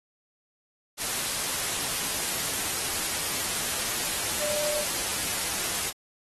sine tone in noise, 597 Hz, D5, 28 cents sharp, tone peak -31 dBFS, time 4.39-4.85 s, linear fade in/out 50 ms, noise white, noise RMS -29 dBFS, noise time 0.97-5.93 s, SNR -5 dB, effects AAC 32 kbps

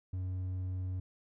sine tone with hard clipping, 92.5 Hz, F#2, in tune, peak -35 dBFS, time 0.13-1 s, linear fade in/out 5 ms, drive 3 dB, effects none

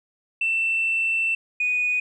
sine tone pair in turn, 2677 / 2476 Hz, E7 / D#7, +26 / -9 cents, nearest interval minor second, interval 135 cents, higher first, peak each -19 dBFS, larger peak neither, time 0.41-1.35 / 1.6-2 s, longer first, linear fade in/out 5 ms, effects tanh soft clip ceiling -15 dBFS

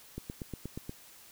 click train, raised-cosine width 3 ms, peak -25 dBFS, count 7, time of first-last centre 0.18-0.894 s, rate 8.4 Hz, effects white hiss -55 dBFS RMS until 1.31 s

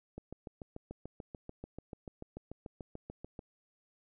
click train, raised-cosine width 2 ms, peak -30 dBFS, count 23, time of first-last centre 0.18-3.392 s, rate 6.85 Hz, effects none

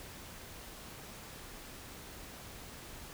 silence, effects pink hiss -49 dBFS RMS until 3.13 s

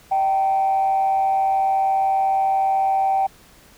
sine tone with frequency modulation, 774 Hz, G5, 22 cents flat, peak -15 dBFS, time 0.11-3.27 s, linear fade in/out 10 ms, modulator 150 Hz, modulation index 0.29, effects tanh soft clip ceiling -12 dBFS + pink hiss -50 dBFS RMS until 3.77 s

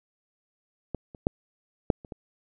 clicks, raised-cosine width 2 ms, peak -17 / -30 / -9 / -6 / -30 / -24 dBFS, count 6, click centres 0.947 / 1.148 / 1.269 / 1.902 / 2.048 / 2.122 s, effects none

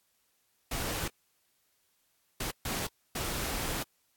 pink noise bursts at uneven times, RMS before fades -34 dBFS, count 4, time 0.71-1.08 / 2.4-2.51 / 2.65-2.87 / 3.15-3.83 s, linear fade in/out 5 ms, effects white hiss -73 dBFS RMS until 4.16 s + AAC 64 kbps

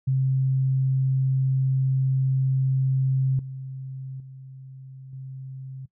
sine tone with level steps, 132.5 Hz, C3, 22 cents sharp, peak -19 / -32 / -39 / -34 dBFS, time 0.07-5.86 s, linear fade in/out 10 ms, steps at 3.39 / 4.2 / 5.13 s, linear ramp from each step 2 ms, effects noise-tail reverb RT60 0.1 s tail -19 dB re dry

